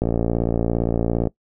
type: click train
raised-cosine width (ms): 2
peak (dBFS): -7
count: 73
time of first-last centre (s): 0.02-1.272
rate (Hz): 57.5
effects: noise-tail reverb RT60 0.1 s tail -21 dB re dry